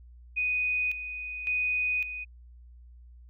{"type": "tone with tremolo", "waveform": "sine", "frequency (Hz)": 2489, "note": "D#7", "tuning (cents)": 0, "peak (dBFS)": -25, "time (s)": [0.36, 2.25], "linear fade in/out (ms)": 20, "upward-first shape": "square", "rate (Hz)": 0.9, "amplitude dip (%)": 65, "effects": ["added 60 Hz sine -48 dBFS peak until 3.29 s"]}